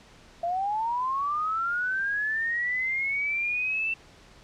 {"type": "linear sweep", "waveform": "sine", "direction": "up", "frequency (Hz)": [671, 2682], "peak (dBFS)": -25, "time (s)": [0.43, 3.94], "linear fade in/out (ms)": 5, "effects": ["pink hiss -53 dBFS RMS until 4.43 s", "low-pass 6000 Hz 12 dB/octave"]}